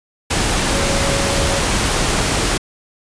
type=tone in noise; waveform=sine; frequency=554.4 Hz; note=C#5; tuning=in tune; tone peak=-23 dBFS; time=0.73-1.6 s; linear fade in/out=10 ms; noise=pink; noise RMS=-17 dBFS; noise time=0.3-2.58 s; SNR=-9 dB; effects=resampled to 22050 Hz